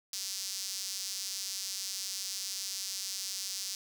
sawtooth tone with high-pass filter, 193.6 Hz, G3, 21 cents flat, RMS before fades -38 dBFS, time 0.13-3.75 s, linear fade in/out 2 ms, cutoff 5200 Hz, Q 2.4, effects none

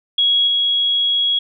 sine tone with level steps, 3322 Hz, G#7, in tune, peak -12 / -14 dBFS, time 0.18-1.39 s, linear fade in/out 5 ms, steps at 0.47 s, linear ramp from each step 10 ms, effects none

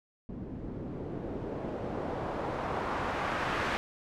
white noise with low-pass filter sweep, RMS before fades -35 dBFS, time 0.29-3.77 s, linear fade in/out 0 ms, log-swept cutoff 220 to 1700 Hz, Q 1.1, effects none

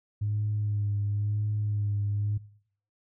sine tone with vibrato, 103.83 Hz, G#2, in tune, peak -25 dBFS, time 0.21-2.38 s, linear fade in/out 10 ms, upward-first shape sine, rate 0.97 Hz, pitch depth 29 cents each way, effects noise-tail reverb RT60 0.6 s tail -20 dB re dry + tanh soft clip ceiling -21 dBFS

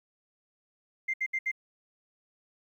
sine tone bursts, 2093 Hz, C7, in tune, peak -26 dBFS, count 4, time 1.08-1.516 s, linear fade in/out 10 ms, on 58 ms, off 68 ms, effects tanh soft clip ceiling -22 dBFS + 11-bit

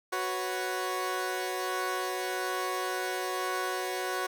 15% pulse chord, F# suspended fourth, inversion none, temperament equal, 370 / 493.9 / 554.4 Hz, F#4 / B4 / C#5, 0 / 0 / 0 cents, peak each -26 / -31 / -31 dBFS, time 0.12-4.27 s, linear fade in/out 10 ms, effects none

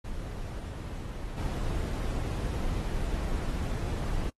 brown noise with level steps, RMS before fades -37 / -31 dBFS, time 0.04-4.3 s, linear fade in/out 10 ms, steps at 1.37 s, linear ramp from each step 10 ms, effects noise-tail reverb RT60 0.1 s tail -26 dB re dry + AAC 32 kbps

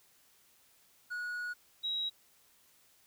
triangle / sine tone pair in turn, 1457 / 3844 Hz, F#6 / B7, -27 / -48 cents, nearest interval octave + perfect fourth, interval 1679 cents, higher second, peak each -34 / -32 dBFS, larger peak second, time 1.1-1.54 / 1.83-2.1 s, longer first, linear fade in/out 20 ms, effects white hiss -66 dBFS RMS until 3.06 s

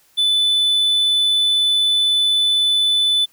triangle tone, 3498 Hz, A7, 11 cents flat, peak -12 dBFS, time 0.17-3.26 s, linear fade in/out 20 ms, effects white hiss -56 dBFS RMS until 3.32 s

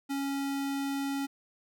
square tone, 276.9 Hz, C#4, 2 cents flat, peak -31 dBFS, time 0.09-1.27 s, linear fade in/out 20 ms, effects none

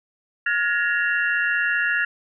sine tone cluster, 1427 / 1685 / 1860 / 2749 Hz, F6 / G#6 / A#6 / F7, +37 / +25 / -4 / -28 cents, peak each -24 / -22 / -26 / -30 dBFS, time 0.46-2.05 s, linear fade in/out 5 ms, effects none

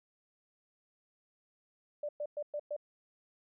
sine tone bursts, 590 Hz, D5, 8 cents sharp, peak -34 dBFS, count 5, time 2.03-2.765 s, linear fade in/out 5 ms, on 59 ms, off 110 ms, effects none

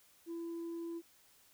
sine tone, 335.9 Hz, E4, 33 cents sharp, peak -37 dBFS, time 0.26-1.02 s, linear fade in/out 50 ms, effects tanh soft clip ceiling -38 dBFS + white hiss -66 dBFS RMS until 1.53 s

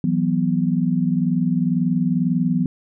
sine chord, E suspended second, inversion none, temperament equal, 164.81 / 185 / 246.9 Hz, E3 / F#3 / B3, 0 / 0 / 0 cents, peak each -21 dBFS, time 0.04-2.66 s, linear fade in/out 2 ms, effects none

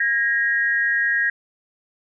sine tone pair together, 1635.1 / 1885 Hz, G#6 / A#6, -27 / +19 cents, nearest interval major second, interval 246 cents, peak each -20 dBFS, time 0-1.3 s, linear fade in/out 5 ms, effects none

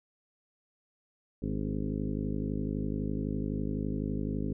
harmonic tone with a mistuned harmonic, 51.91 Hz, G#1, in tune, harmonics 1 / 2 / 3 / 4 / 5 / 6 / 7 / 8 / 9 / 10, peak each -37 / -39 / -37 / -36 / -37 / -41 / -46 / -42 / -52 / -51 dBFS, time 1.42-4.53 s, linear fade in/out 5 ms, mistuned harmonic 6, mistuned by -30 cents, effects none

